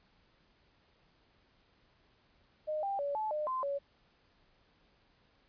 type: tone with pitch steps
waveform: sine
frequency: 614 / 792 / 569 / 864 / 605 / 1036 / 562 Hz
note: D#5 / G5 / C#5 / A5 / D#5 / C6 / C#5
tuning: -23 / +18 / +45 / -32 / -49 / -17 / +24 cents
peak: -32 dBFS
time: 2.67-3.79 s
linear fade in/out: 20 ms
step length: 160 ms
effects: pink hiss -69 dBFS RMS until 5.48 s + resampled to 11025 Hz